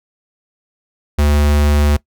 square tone, 73.42 Hz, D2, in tune, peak -11 dBFS, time 1.18-1.97 s, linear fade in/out 10 ms, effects noise-tail reverb RT60 0.1 s tail -20 dB re dry

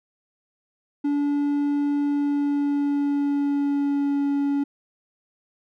triangle tone with pitch glide, 287.9 to 282.5 Hz, D4 to C#4, -34 to +33 cents, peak -18 dBFS, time 1.04-4.64 s, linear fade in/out 10 ms, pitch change -33 cents, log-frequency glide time 2.02-4.27 s, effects none

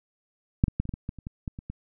clicks, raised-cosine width 5 ms, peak -6 / -15 / -12 / -25 / -18 / -20 / -19 / -29 / -22 / -19 / -25 / -22 dBFS, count 12, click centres 0.639 / 0.682 / 0.8 / 0.854 / 0.892 / 0.939 / 1.091 / 1.187 / 1.269 / 1.478 / 1.589 / 1.7 s, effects none

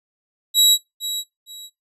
sawtooth tone with echo, 3876 Hz, B7, 33 cents flat, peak -8 dBFS, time 0.54-0.78 s, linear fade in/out 50 ms, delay 460 ms, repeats 2, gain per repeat -12 dB, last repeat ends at 1.7 s, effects noise-tail reverb RT60 0.2 s tail -23 dB re dry + resampled to 32000 Hz

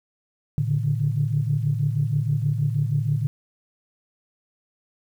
sine tone cluster, 112.7 / 143 / 149.3 Hz, A2 / D3 / D3, +42 / -46 / +29 cents, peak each -24 dBFS, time 0.58-3.27 s, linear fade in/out 0 ms, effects tanh soft clip ceiling -10 dBFS + 9-bit

